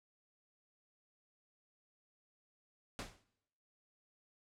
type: noise with exponential decay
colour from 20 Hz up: pink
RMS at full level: -40 dBFS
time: 2.99-3.24 s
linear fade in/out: 0 ms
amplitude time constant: 53 ms
effects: noise-tail reverb RT60 0.9 s tail -22 dB re dry + low-pass 8000 Hz 12 dB/octave